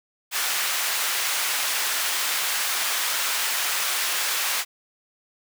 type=high-pass noise; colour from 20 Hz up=pink; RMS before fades=-25 dBFS; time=0.31-4.65 s; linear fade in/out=50 ms; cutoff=1300 Hz; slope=12 dB/octave; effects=none